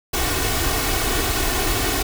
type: noise with comb filter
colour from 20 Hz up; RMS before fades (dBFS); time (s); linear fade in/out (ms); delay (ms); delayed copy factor
pink; -21; 0.13-2.03; 10; 2.7; +0.65
effects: none